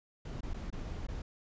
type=noise with dropouts; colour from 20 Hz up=brown; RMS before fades=-39 dBFS; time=0.25-1.22 s; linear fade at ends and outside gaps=5 ms; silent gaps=0.408-0.43 / 0.536-0.541 / 0.703-0.726 / 1.069-1.085 s; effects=resampled to 16000 Hz